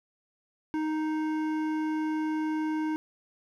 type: tone with hard clipping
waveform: sine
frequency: 311.1 Hz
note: D#4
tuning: in tune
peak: -29 dBFS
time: 0.74-2.96 s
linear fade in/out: 0 ms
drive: 12 dB
effects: none